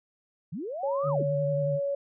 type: linear two-way sweep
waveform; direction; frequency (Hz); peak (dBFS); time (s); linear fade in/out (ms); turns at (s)
sine; up then down; 130.1 to 1283 to 130.1; -32; 0.52-1.24; 10; 1.08
type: tone with pitch glide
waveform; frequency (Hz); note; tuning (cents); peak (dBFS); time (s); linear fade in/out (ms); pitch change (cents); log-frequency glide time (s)
sine; 554.4 to 561.2; C#5 to C#5; 0 to +21; -26; 0.83-1.95; 5; +21; 1-1.12
type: tone with vibrato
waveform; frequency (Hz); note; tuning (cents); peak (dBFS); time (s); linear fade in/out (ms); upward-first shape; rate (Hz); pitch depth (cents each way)
sine; 147.8; D3; +11; -28; 1.03-1.8; 50; square; 11; 37
effects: none